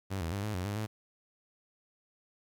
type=tone with pitch steps; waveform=sawtooth; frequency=96.7 / 82.2 / 99.8 / 106.5 / 90.7 / 102.2 / 108.4 Hz; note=G2 / E2 / G2 / G#2 / F#2 / G#2 / A2; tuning=-23 / -4 / +32 / +44 / -34 / -27 / -25 cents; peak=-29 dBFS; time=0.1-0.87 s; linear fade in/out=20 ms; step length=110 ms; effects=11-bit